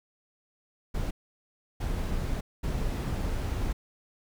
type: noise bursts at uneven times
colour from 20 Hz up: brown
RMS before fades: -30 dBFS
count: 3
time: 0.94-1.11 / 1.8-2.41 / 2.63-3.73 s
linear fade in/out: 10 ms
effects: none